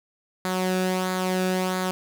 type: tone with flanger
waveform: sawtooth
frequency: 185 Hz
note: F#3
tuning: in tune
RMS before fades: -25 dBFS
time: 0.45-1.91 s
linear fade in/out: 0 ms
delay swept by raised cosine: 0.35 to 0.98 ms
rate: 1.5 Hz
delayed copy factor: -0.5
effects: none